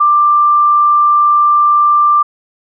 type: tone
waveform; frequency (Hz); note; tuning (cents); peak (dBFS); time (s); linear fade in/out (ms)
sine; 1183; D6; +12; -6; 0-2.23; 10
effects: none